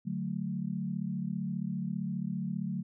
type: chord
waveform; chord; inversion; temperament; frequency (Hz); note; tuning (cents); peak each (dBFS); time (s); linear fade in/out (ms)
sine; D major; none; equal; 146.83 / 185 / 220; D3 / F#3 / A3; 0 / 0 / 0; -38 / -34 / -37; 0.05-2.83; 20
effects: none